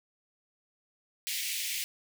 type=high-pass noise; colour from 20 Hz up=pink; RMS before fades=-34 dBFS; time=1.27-1.84 s; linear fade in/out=0 ms; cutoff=2100 Hz; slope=48 dB/octave; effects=none